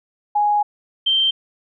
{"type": "tone pair in turn", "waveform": "sine", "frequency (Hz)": [830.6, 3136], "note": ["G#5", "G7"], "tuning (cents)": [0, 0], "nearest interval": "octave + major seventh", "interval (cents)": 2300, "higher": "second", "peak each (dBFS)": -14, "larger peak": "neither", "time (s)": [[0.35, 0.63], [1.06, 1.31]], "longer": "first", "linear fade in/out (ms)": 10, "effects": []}